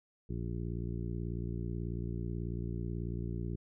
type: harmonic tone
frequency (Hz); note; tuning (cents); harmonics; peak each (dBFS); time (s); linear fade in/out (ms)
58.27; A#1; 0; 1 / 2 / 3 / 4 / 5 / 6 / 7; -39 / -39 / -41 / -49 / -48 / -46 / -50; 0.29-3.56; 10
effects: none